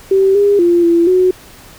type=tone with pitch steps; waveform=sine; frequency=386.5 / 405.4 / 345.9 / 339 / 367.9 Hz; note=G4 / G#4 / F4 / E4 / F#4; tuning=-24 / -42 / -17 / +49 / -10 cents; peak=-7 dBFS; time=0.11-1.31 s; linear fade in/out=5 ms; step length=240 ms; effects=pink hiss -39 dBFS RMS until 1.78 s

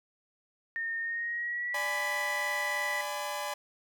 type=tone with pitch glide; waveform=sine; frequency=1830 to 1972.7 Hz; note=A#6 to B6; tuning=-32 to -2 cents; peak=-31 dBFS; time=0.76-3.01 s; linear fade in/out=0 ms; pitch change=+130 cents; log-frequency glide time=1-1.86 s
type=chord; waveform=sawtooth; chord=G# diminished; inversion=second; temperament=equal with one note detuned; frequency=587.3 / 830.6 / 1007.9 Hz; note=D5 / G#5 / B5; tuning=0 / 0 / +35 cents; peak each=-34 dBFS; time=1.74-3.54 s; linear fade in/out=5 ms
effects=none

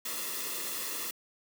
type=noise with comb filter; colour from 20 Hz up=white; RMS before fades=-36 dBFS; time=0.05-1.11 s; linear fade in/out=5 ms; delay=1.3 ms; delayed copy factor=-0.65; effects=high-pass 200 Hz 12 dB/octave

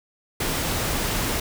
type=noise; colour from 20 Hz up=pink; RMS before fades=-25 dBFS; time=0.4-1.4 s; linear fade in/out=5 ms; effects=none

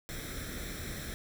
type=noise with comb filter; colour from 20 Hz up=pink; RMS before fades=-40 dBFS; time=0.09-1.14 s; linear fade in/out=0 ms; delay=0.53 ms; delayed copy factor=+0.75; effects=none

